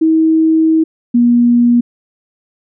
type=tone pair in turn; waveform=sine; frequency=320 / 239.7 Hz; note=D#4 / A#3; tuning=+49 / +48 cents; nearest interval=perfect fourth; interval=501 cents; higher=first; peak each=-7 / -6 dBFS; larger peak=second; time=0.01-0.84 / 1.14-1.81 s; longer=first; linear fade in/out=10 ms; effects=none